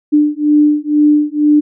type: beating tone pair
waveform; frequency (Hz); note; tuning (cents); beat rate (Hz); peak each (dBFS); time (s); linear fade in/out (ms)
sine; 296.8 / 298.9; D4 / D4; +18 / +31; 2.1; -11; 0.12-1.61; 20
effects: none